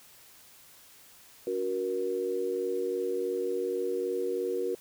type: tone cluster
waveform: sine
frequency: 286.3 / 369.8 / 472.5 Hz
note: D4 / F#4 / A#4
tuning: -44 / -1 / +23 cents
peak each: -40 / -31 / -31 dBFS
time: 1.47-4.75 s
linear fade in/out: 2 ms
effects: white hiss -55 dBFS RMS until 4.8 s